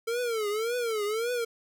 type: tone with vibrato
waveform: square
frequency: 449.8 Hz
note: A4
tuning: 38 cents sharp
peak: -28 dBFS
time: 0.07-1.45 s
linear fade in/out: 10 ms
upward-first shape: triangle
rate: 1.8 Hz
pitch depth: 180 cents each way
effects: none